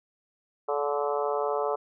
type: harmonic tone with a mistuned harmonic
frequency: 144.5 Hz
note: D3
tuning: 28 cents flat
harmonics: 3 / 4 / 5 / 6 / 7 / 8 / 9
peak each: -29 / -31 / -33 / -35 / -36 / -37 / -38 dBFS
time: 0.68-1.76 s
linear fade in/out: 10 ms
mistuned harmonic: 7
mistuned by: +21 cents
effects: none